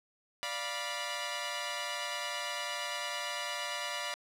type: chord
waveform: 10% pulse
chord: B diminished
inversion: first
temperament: equal with one note detuned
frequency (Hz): 587.3 / 698.5 / 975.9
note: D5 / F5 / B5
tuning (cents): 0 / 0 / -21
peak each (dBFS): -31 / -32 / -30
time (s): 0.43-4.14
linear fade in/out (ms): 0
effects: low-pass 10000 Hz 12 dB/octave